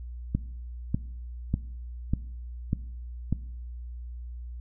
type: click train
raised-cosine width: 5 ms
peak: -12 dBFS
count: 6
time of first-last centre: 0.35-3.326 s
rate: 1.68 Hz
effects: noise-tail reverb RT60 0.8 s tail -20 dB re dry + added 60 Hz sine -36 dBFS peak until 4.6 s